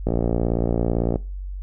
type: click train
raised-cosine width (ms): 2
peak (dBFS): -8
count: 64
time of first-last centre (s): 0.07-1.158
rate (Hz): 57.9
effects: noise-tail reverb RT60 0.3 s tail -21 dB re dry + added 47 Hz sine -28 dBFS peak until 1.62 s